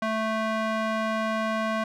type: tone with band-pass filter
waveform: square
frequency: 220 Hz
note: A3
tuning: in tune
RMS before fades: -27 dBFS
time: 0.02-1.84 s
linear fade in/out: 5 ms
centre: 1100 Hz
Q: 0.87
effects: none

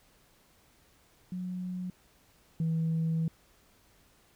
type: tone pair in turn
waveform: sine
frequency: 181.9 / 162.39 Hz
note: F#3 / E3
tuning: -29 / -26 cents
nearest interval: major second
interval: 197 cents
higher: first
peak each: -33 / -25 dBFS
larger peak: second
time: 1.32-1.9 / 2.6-3.28 s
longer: second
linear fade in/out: 2 ms
effects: tanh soft clip ceiling -24 dBFS + pink hiss -64 dBFS RMS until 4.35 s

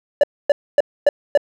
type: tone bursts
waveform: triangle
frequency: 578 Hz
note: D5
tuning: 28 cents flat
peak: -6 dBFS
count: 5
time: 0.21-1.375 s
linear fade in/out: 2 ms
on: 25 ms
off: 260 ms
effects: none

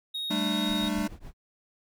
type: tone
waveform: triangle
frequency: 3751 Hz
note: A#7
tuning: 10 cents sharp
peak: -29 dBFS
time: 0.14-0.89 s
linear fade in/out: 10 ms
type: chord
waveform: square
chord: G suspended second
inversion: none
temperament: equal with one note detuned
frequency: 196 / 220 / 299.7 Hz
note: G3 / A3 / D4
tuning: 0 / 0 / +35 cents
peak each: -32 dBFS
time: 0.3-1.08 s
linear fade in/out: 10 ms
type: noise with tremolo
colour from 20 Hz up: brown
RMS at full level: -39 dBFS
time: 0.67-1.34 s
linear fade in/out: 50 ms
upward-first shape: triangle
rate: 7.1 Hz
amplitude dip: 100%
effects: none

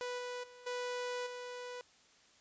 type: tone with level steps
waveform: sawtooth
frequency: 493.2 Hz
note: B4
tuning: 2 cents flat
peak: -34 / -36 / -50 / -33 / -39 dBFS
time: 0.01-1.81 s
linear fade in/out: 0 ms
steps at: 0.18 / 0.43 / 0.66 / 1.26 s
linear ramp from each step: 10 ms
effects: white hiss -65 dBFS RMS until 2.4 s + resampled to 16000 Hz

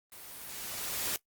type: noise with level ramp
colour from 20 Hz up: white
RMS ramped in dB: -49 to -32 dBFS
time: 0.12-1.16 s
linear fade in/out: 0 ms
effects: noise-tail reverb RT60 0.1 s tail -20 dB re dry + Opus 32 kbps

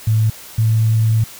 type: tone pair in turn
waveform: sine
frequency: 110 / 111.28 Hz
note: A2 / A2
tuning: 0 / +20 cents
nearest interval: unison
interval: 20 cents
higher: second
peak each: -11 dBFS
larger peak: neither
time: 0.07-0.3 / 0.58-1.24 s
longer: second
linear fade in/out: 5 ms
effects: white hiss -37 dBFS RMS until 1.39 s

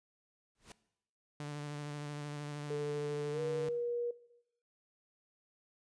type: noise with exponential growth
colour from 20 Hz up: pink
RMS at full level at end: -47 dBFS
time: 0.55-0.72 s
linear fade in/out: 2 ms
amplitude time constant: 36 ms
type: tone with vibrato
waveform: sawtooth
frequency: 146.83 Hz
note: D3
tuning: in tune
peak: -36 dBFS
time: 1.4-3.69 s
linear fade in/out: 2 ms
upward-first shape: square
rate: 13 Hz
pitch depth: 16 cents each way
type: tone with pitch glide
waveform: sine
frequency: 440.9 to 478 Hz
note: A4 to A#4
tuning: +4 to +43 cents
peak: -34 dBFS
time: 2.7-4.11 s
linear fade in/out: 5 ms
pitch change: +139 cents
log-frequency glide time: 3.32-3.4 s
effects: noise-tail reverb RT60 0.8 s tail -18 dB re dry + resampled to 22050 Hz

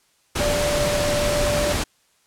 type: tone in noise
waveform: sine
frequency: 587.3 Hz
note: D5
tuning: in tune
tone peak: -21 dBFS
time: 0.4-1.73 s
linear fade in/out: 10 ms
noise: pink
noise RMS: -23 dBFS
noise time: 0.35-1.84 s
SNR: -1 dB
effects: white hiss -62 dBFS RMS until 2.26 s + low-pass 10000 Hz 12 dB/octave

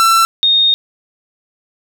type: tone pair in turn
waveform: 45% pulse / sine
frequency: 1341 / 3698 Hz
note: E6 / A#7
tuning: +29 / -15 cents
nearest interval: octave + tritone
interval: 1756 cents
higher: second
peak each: -8 dBFS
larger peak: neither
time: 0-0.25 / 0.43-0.74 s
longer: second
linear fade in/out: 0 ms
effects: none

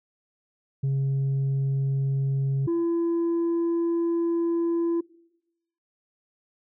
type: tone pair in turn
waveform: sine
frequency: 136.3 / 337.4 Hz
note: C#3 / E4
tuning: -29 / +40 cents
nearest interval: octave + major third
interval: 1569 cents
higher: second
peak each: -19 dBFS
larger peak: neither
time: 0.83-2.67 / 2.67-5.01 s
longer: second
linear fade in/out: 10 ms
effects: noise-tail reverb RT60 0.9 s tail -24 dB re dry + tanh soft clip ceiling -21 dBFS

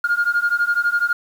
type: beating tone pair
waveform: sine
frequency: 1412 / 1424 Hz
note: F6 / F6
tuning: +19 / +33 cents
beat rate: 12 Hz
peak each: -18 dBFS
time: 0.04-1.13 s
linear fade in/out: 5 ms
effects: tanh soft clip ceiling -11 dBFS + 7-bit

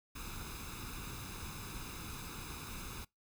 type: noise with comb filter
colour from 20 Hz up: pink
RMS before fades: -45 dBFS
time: 0.15-3.05 s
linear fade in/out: 10 ms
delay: 0.79 ms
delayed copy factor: +0.7
effects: noise-tail reverb RT60 0.2 s tail -25 dB re dry

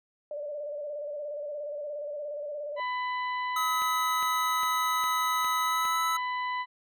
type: tone with vibrato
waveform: sine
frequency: 587.3 Hz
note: D5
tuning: in tune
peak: -33 dBFS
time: 0.31-2.8 s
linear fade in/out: 2 ms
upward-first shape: square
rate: 17 Hz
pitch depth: 41 cents each way
type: harmonic tone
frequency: 998 Hz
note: B5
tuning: 18 cents sharp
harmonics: 1 / 2 / 3 / 4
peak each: -30 / -35 / -45 / -48 dBFS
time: 2.76-6.66 s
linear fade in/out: 50 ms
type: tone with pitch glide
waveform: square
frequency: 1278 to 1306.4 Hz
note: D#6 to E6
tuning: +46 to -16 cents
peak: -28 dBFS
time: 3.56-6.17 s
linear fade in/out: 5 ms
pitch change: +38 cents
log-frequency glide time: 5.62-5.98 s
type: click train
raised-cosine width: 0.3 ms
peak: -25 dBFS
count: 6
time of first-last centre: 3.82-5.853 s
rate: 2.46 Hz
effects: none

